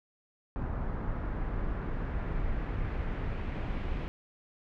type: noise with low-pass filter sweep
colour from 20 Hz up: brown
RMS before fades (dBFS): -33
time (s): 0.56-4.08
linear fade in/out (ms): 0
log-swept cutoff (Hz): 1300 to 2600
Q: 1.4
effects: none